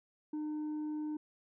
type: tone with tanh clipping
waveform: sine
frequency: 303.8 Hz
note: D#4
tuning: 41 cents flat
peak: -36 dBFS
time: 0.33-1.17 s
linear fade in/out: 5 ms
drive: 3 dB
effects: none